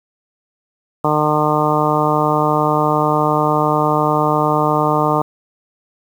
harmonic tone, 151.4 Hz, D#3, 47 cents flat, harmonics 1 / 2 / 3 / 4 / 5 / 6 / 7 / 8, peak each -21 / -21 / -21 / -21 / -21 / -21 / -21 / -21 dBFS, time 1.04-5.22 s, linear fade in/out 5 ms, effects 7-bit

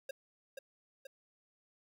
square tone with echo, 540 Hz, C#5, 45 cents flat, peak -39 dBFS, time 0.09-0.11 s, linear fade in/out 5 ms, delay 480 ms, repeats 2, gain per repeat -4 dB, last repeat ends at 1.07 s, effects none

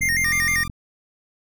square tone with vibrato, 1975.5 Hz, B6, in tune, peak -19 dBFS, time 0.01-0.64 s, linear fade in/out 10 ms, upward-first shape square, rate 6.4 Hz, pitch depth 110 cents each way
click train, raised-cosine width 5 ms, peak -21 dBFS, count 31, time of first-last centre 0.01-0.698 s, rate 43.6 Hz
sawtooth tone, 1192 Hz, D6, 25 cents sharp, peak -29 dBFS, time 0.24-0.68 s, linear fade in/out 5 ms
effects none

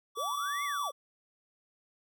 square tone, 1150 Hz, D6, 37 cents flat, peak -33 dBFS, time 0.15-0.92 s, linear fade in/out 50 ms
sine linear two-way sweep, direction up then down, 414.4 to 2194 to 498.8 Hz, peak -37 dBFS, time 0.17-0.91 s, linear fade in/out 5 ms, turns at 0.64 s
effects none

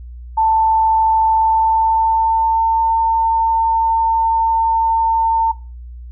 sine tone with pitch glide, 887 to 903 Hz, A5 to A5, +14 to +45 cents, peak -11 dBFS, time 0.37-5.52 s, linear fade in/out 10 ms, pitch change +31 cents, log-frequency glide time 1.31-2.94 s, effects noise-tail reverb RT60 0.3 s tail -18 dB re dry + added 60 Hz sine -30 dBFS peak until 6.11 s

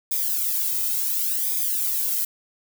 violet noise with flanger, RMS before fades -24 dBFS, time 0.11-2.25 s, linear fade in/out 5 ms, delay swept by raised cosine 0.69 to 1.79 ms, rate 0.7 Hz, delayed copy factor -1, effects none

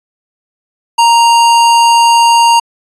square tone, 932.3 Hz, A#5, in tune, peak -5 dBFS, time 0.98-2.6 s, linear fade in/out 10 ms, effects resampled to 22050 Hz

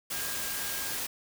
sine tone in noise, 1618 Hz, G#6, 46 cents flat, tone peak -43 dBFS, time 0.13-0.97 s, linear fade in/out 10 ms, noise white, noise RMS -34 dBFS, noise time 0.1-1.07 s, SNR -12 dB, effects none

